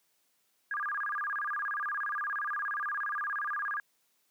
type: tone with vibrato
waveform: sine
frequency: 1399 Hz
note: F6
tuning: 3 cents sharp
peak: -31 dBFS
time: 0.71-3.8 s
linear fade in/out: 2 ms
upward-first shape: square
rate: 17 Hz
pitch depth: 280 cents each way
effects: white hiss -73 dBFS RMS until 4.3 s + high-pass 150 Hz 12 dB/octave